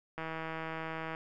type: click train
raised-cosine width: 0.5 ms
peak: -24 dBFS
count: 157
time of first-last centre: 0.18-1.149 s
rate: 161 Hz
effects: none